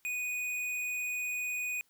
sine tone with tanh clipping, 2479 Hz, D#7, 7 cents flat, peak -34 dBFS, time 0.05-1.81 s, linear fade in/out 0 ms, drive 15 dB, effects white hiss -71 dBFS RMS until 1.89 s

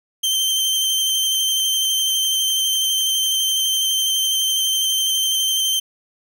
sawtooth tone with vibrato, 3122 Hz, G7, 8 cents flat, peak -14 dBFS, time 0.23-5.8 s, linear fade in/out 10 ms, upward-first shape square, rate 12 Hz, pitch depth 12 cents each way, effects none

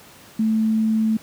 sine tone, 220 Hz, A3, in tune, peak -16 dBFS, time 0.39-1.17 s, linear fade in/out 5 ms, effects pink hiss -46 dBFS RMS until 1.22 s + high-pass 100 Hz 12 dB/octave

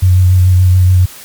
sine tone with vibrato, 91.4 Hz, F#2, 21 cents flat, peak -4 dBFS, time 0.02-1.06 s, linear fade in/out 10 ms, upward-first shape triangle, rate 7 Hz, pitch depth 33 cents each way, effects white hiss -33 dBFS RMS until 1.24 s + MP3 96 kbps

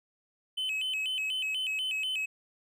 triangle tone with vibrato, 2794 Hz, F7, in tune, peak -28 dBFS, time 0.57-2.26 s, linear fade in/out 10 ms, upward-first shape square, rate 4.1 Hz, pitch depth 150 cents each way, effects none

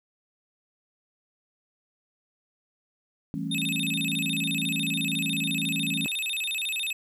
sine chord, A dominant seventh, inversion second, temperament equal with one note detuned, 164.81 / 196 / 220 / 272.9 Hz, E3 / G3 / A3 / C#4, 0 / 0 / 0 / -27 cents, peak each -33 / -36 / -35 / -33 dBFS, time 3.34-6.06 s, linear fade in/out 0 ms
square tone with vibrato, 3070 Hz, G7, 37 cents flat, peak -28 dBFS, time 3.51-6.93 s, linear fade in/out 5 ms, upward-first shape square, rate 14 Hz, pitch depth 300 cents each way
effects 10-bit

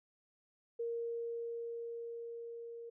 sine tone with level ramp, 466.2 Hz, A#4, in tune, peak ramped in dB -35 to -45 dBFS, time 0.79-2.9 s, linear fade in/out 10 ms, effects none

